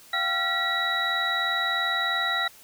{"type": "tone cluster", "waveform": "sine", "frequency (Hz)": [690, 773, 1371, 1931, 3886], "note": ["F5", "G5", "F6", "B6", "B7"], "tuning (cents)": [-21, -24, -32, -39, -29], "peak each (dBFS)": [-35, -34, -29, -27, -28], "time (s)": [0.13, 2.48], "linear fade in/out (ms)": 5, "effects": ["white hiss -51 dBFS RMS until 2.63 s"]}